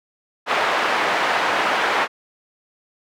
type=band-pass noise; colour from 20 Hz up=pink; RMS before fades=-20 dBFS; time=0.46-2.08 s; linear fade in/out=50 ms; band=690 to 2100 Hz; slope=12 dB/octave; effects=none